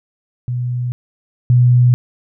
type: tone pair in turn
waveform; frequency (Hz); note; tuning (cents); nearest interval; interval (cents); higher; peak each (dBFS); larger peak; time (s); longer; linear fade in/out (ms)
sine; 123.3 / 123.3; B2 / B2; -2 / -2; unison; 0; neither; -17 / -7; second; 0.48-0.92 / 1.5-1.94; neither; 0
effects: none